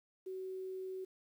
sine tone with quantisation, 376.1 Hz, F#4, 28 cents sharp, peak -40 dBFS, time 0.26-1.05 s, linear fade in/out 10 ms, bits 11, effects none

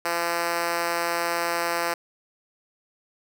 5% pulse tone with high-pass filter, 170.6 Hz, F3, 40 cents flat, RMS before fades -26 dBFS, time 0.05-1.94 s, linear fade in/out 5 ms, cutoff 440 Hz, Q 1.1, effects none

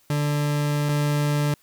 40% pulse tone pair in turn, 146.83 / 146.83 Hz, D3 / D3, 0 / 0 cents, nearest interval unison, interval 0 cents, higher neither, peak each -20 / -19 dBFS, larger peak second, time 0.1-0.89 / 0.89-1.54 s, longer first, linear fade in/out 2 ms, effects white hiss -60 dBFS RMS until 1.62 s

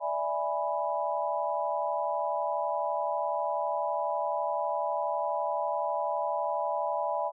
sine chord, E dominant seventh, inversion third, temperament equal, 587.3 / 659.3 / 830.6 / 987.8 Hz, D5 / E5 / G#5 / B5, 0 / 0 / 0 / 0 cents, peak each -33 dBFS, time 0-7.32 s, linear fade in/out 50 ms, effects none

